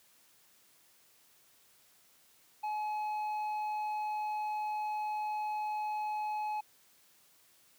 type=tone with tanh clipping; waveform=sine; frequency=849 Hz; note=G#5; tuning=38 cents sharp; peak=-34 dBFS; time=2.63-6.61 s; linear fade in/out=10 ms; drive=6 dB; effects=white hiss -65 dBFS RMS until 7.78 s + high-pass 80 Hz 12 dB/octave